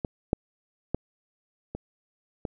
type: clicks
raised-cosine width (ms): 2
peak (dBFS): -15 / -8 / -12 / -20 / -17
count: 5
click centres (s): 0.048 / 0.331 / 0.946 / 1.75 / 2.452
effects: none